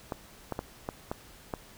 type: clicks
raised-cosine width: 1 ms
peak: -18 dBFS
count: 6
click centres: 0.122 / 0.523 / 0.591 / 0.889 / 1.115 / 1.538 s
effects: pink hiss -53 dBFS RMS until 1.77 s